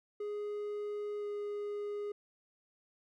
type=tone with pitch glide; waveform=triangle; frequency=415.3 to 412.4 Hz; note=G#4 to G#4; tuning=0 to -12 cents; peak=-34 dBFS; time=0.2-2.12 s; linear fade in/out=5 ms; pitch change=-12 cents; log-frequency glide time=1.19-1.25 s; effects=none